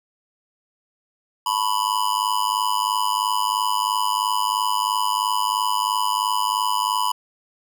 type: tone with amplitude modulation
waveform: square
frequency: 992 Hz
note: B5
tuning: 7 cents sharp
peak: -16 dBFS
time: 1.46-7.12 s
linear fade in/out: 5 ms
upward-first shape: sine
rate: 103 Hz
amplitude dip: 95%
effects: none